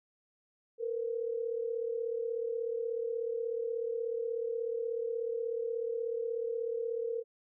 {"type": "tone pair together", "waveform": "sine", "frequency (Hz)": [457.4, 493.9], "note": ["A#4", "B4"], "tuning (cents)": [-33, 0], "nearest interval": "minor second", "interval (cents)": 133, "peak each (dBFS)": [-33, -38], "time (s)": [0.78, 7.24], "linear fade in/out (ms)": 50, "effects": []}